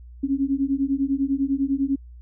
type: beating tone pair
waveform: sine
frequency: 269.1 / 279.1 Hz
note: C4 / C#4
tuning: +49 / +12 cents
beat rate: 10 Hz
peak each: -23 dBFS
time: 0.23-1.96 s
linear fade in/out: 10 ms
effects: added 60 Hz sine -40 dBFS peak until 2.21 s